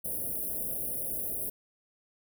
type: band-stop noise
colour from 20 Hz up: white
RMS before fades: -34 dBFS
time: 0.04-1.5 s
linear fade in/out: 10 ms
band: 680 to 9500 Hz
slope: 96 dB/octave
effects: none